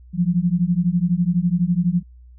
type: beating tone pair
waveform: sine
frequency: 169.8 / 181.8 Hz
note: F3 / F#3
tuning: -48 / -30 cents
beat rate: 12 Hz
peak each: -19 / -19 dBFS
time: 0.13-2.03 s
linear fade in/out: 50 ms
effects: added 61 Hz sine -42 dBFS peak until 2.38 s